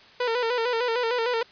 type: tone with vibrato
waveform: sawtooth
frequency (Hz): 474.2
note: A#4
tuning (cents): +30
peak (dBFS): -19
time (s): 0.2-1.43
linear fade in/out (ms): 5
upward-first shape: square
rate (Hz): 6.6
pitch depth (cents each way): 72
effects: white hiss -51 dBFS RMS until 1.51 s + resampled to 11025 Hz